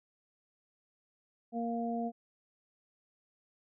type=harmonic tone; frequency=233.1 Hz; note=A#3; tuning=in tune; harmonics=1 / 2 / 3; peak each=-34 / -41 / -37 dBFS; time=1.52-2.12 s; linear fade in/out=50 ms; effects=none